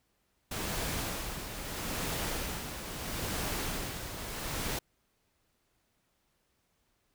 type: noise with tremolo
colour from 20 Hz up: pink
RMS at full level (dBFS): -34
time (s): 0.51-4.79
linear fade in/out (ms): 5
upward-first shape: sine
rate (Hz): 0.76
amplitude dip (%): 55
effects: pink hiss -75 dBFS RMS until 7.14 s